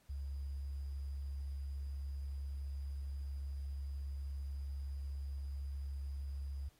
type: tone with sample-and-hold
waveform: sine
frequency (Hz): 69.3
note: C#2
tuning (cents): 0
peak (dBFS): -39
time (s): 0.09-6.69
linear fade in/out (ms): 10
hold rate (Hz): 4900
effects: pink hiss -71 dBFS RMS until 6.79 s + AAC 48 kbps